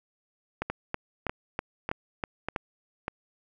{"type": "two click trains", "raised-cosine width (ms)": 0.5, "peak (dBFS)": [-15, -14], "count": [5, 7], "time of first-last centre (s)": [[0.7, 3.081], [0.62, 2.562]], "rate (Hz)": [1.68, 3.09], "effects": []}